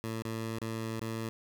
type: tone with dropouts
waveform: 15% pulse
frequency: 112.4 Hz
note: A2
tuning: 37 cents sharp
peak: -28 dBFS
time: 0.04-1.29 s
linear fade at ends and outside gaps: 0 ms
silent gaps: 0.222-0.252 / 0.585-0.616 / 0.994-1.014 s
effects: none